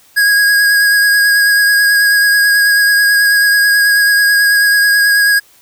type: tone with vibrato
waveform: square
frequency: 1647 Hz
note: G#6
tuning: 15 cents flat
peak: -8 dBFS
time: 0.16-5.4 s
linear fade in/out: 20 ms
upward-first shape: triangle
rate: 9.2 Hz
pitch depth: 23 cents each way
effects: white hiss -47 dBFS RMS until 5.61 s